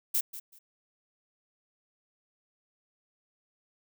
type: noise with echo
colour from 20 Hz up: violet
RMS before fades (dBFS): -27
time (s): 0.14-0.21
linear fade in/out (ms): 10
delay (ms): 190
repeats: 2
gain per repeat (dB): -14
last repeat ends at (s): 0.59
effects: none